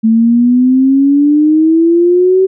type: exponential sweep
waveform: sine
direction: up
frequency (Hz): 220.4 to 383.2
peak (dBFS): -5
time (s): 0.03-2.47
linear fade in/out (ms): 20
effects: none